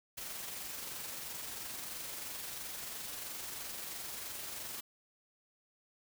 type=noise with amplitude modulation; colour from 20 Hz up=white; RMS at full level=-42 dBFS; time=0.17-4.81 s; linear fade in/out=10 ms; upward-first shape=sine; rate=23 Hz; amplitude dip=30%; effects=none